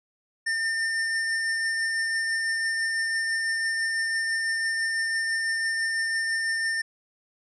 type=tone with tremolo; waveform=square; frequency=1806 Hz; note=A6; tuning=45 cents sharp; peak=-24 dBFS; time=0.46-6.82 s; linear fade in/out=10 ms; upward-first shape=triangle; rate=6 Hz; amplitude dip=25%; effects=resampled to 22050 Hz